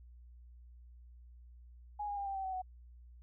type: tone with pitch steps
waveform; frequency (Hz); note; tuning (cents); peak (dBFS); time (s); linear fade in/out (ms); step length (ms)
sine; 830.6 / 815.4 / 800.5 / 785.8 / 771.4 / 757.3 / 743.4; G#5 / G#5 / G5 / G5 / G5 / F#5 / F#5; 0 / -32 / +36 / +4 / -28 / +40 / +8; -36; 1.99-2.62; 10; 90
effects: added 60 Hz sine -53 dBFS peak until 3.22 s